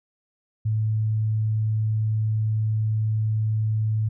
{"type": "tone", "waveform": "sine", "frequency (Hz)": 108.9, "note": "A2", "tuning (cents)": -17, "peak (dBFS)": -20, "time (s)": [0.65, 4.09], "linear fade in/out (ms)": 10, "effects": []}